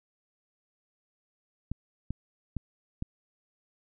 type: clicks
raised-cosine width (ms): 5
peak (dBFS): -20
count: 4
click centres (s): 1.716 / 2.106 / 2.567 / 3.024
effects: none